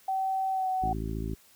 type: tone with pitch glide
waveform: sine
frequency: 766 to 750.7 Hz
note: G5 to F#5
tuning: -40 to +25 cents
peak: -26 dBFS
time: 0.08-0.93 s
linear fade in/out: 5 ms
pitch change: -35 cents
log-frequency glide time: 0.51-0.68 s
type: harmonic tone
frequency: 54.5 Hz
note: A1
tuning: 16 cents flat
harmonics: 1 / 2 / 3 / 4 / 5 / 6 / 7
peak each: -34 / -37 / -39 / -40 / -41 / -42 / -42 dBFS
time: 0.82-1.35 s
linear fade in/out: 10 ms
effects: white hiss -59 dBFS RMS until 1.55 s